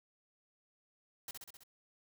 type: noise with echo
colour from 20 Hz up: white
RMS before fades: -44 dBFS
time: 1.28-1.31 s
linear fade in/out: 2 ms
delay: 65 ms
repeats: 5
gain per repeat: -3 dB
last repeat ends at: 1.635 s
effects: none